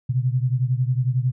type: beating tone pair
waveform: sine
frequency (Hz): 123.47 / 134.47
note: B2 / C3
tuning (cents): 0 / +48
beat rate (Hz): 11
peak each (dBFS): -20 / -23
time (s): 0.09-1.32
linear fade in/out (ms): 10
effects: none